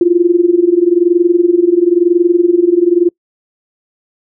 sine tone with amplitude modulation, 348.7 Hz, F4, 3 cents flat, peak -3 dBFS, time 0.01-3.09 s, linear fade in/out 2 ms, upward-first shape sine, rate 21 Hz, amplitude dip 85%, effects noise-tail reverb RT60 0.1 s tail -26 dB re dry

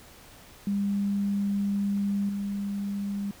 sine tone with level steps, 200.7 Hz, G3, 41 cents sharp, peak -24 / -28 dBFS, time 0.67-3.31 s, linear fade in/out 2 ms, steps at 2.29 s, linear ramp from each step 2 ms, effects pink hiss -51 dBFS RMS until 3.4 s

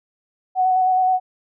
sine tone with vibrato, 744 Hz, F#5, 9 cents sharp, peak -14 dBFS, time 0.55-1.2 s, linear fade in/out 50 ms, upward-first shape square, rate 9.5 Hz, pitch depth 13 cents each way, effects none

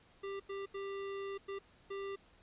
square tone bursts at uneven times, 394.4 Hz, G4, 11 cents sharp, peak -40 dBFS, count 5, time 0.23-0.4 / 0.49-0.66 / 0.74-1.38 / 1.48-1.59 / 1.9-2.16 s, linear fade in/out 10 ms, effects pink hiss -65 dBFS RMS until 2.42 s + resampled to 8000 Hz

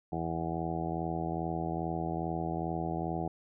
harmonic tone, 82.41 Hz, E2, in tune, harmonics 1 / 2 / 3 / 4 / 5 / 6 / 7 / 8 / 9 / 10, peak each -42 / -36 / -44 / -38 / -42 / -47 / -47 / -43 / -38 / -45 dBFS, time 0.12-3.28 s, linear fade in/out 5 ms, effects none

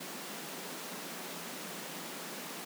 pink high-pass noise, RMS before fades -43 dBFS, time 0-2.65 s, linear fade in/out 10 ms, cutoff 160 Hz, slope 96 dB/octave, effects none

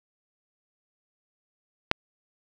click, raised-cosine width 0.3 ms, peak -3 dBFS, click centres 1.914 s, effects none

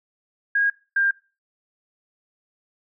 sine tone pair in turn, 1636 / 1596.8 Hz, G#6 / G6, -26 / +32 cents, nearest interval unison, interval 42 cents, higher first, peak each -17 dBFS, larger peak neither, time 0.55-0.7 / 0.96-1.11 s, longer neither, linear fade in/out 5 ms, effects noise-tail reverb RT60 0.3 s tail -19 dB re dry

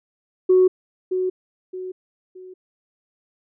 sine tone with echo, 370 Hz, F#4, in tune, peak -10 dBFS, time 0.49-0.68 s, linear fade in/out 10 ms, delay 620 ms, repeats 3, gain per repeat -9 dB, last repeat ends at 2.54 s, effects tanh soft clip ceiling -7 dBFS

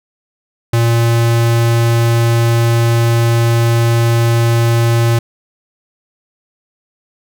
square tone, 116.54 Hz, A#2, in tune, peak -10 dBFS, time 0.73-5.19 s, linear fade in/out 5 ms, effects none

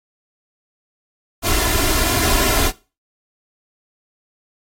pink noise with comb filter, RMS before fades -17 dBFS, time 1.42-2.72 s, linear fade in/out 50 ms, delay 2.9 ms, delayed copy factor +0.8, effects noise-tail reverb RT60 0.3 s tail -19 dB re dry + AAC 48 kbps

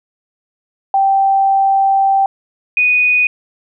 sine tone pair in turn, 781 / 2480 Hz, G5 / D#7, -7 / -6 cents, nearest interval octave + minor sixth, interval 2001 cents, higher second, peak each -9 dBFS, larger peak neither, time 0.94-2.26 / 2.77-3.27 s, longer first, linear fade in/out 2 ms, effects none

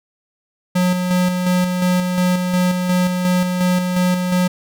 square tone with tremolo, 180.9 Hz, F#3, 39 cents flat, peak -14 dBFS, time 0.75-4.48 s, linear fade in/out 10 ms, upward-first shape square, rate 2.8 Hz, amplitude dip 40%, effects none

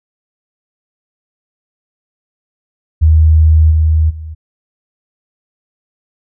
sine tone with level steps, 78.8 Hz, D#2, 23 cents sharp, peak -4 / -7 / -23 dBFS, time 3.01-4.35 s, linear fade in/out 20 ms, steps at 3.7 / 4.09 s, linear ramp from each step 20 ms, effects none

